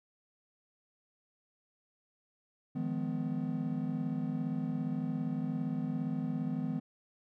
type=chord; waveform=triangle; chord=F half-diminished seventh; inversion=third; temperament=just; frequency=157.15 / 174.61 / 209.5 / 251.4 Hz; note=Eb3 / F3 / Ab3 / Cb4; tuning=+18 / 0 / +15 / +31 cents; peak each=-35 / -38 / -37 / -34 dBFS; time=2.75-6.8 s; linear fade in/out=10 ms; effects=none